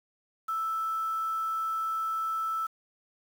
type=tone with quantisation; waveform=sine; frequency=1318.5 Hz; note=E6; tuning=in tune; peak=-28 dBFS; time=0.48-2.67 s; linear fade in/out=10 ms; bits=8; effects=none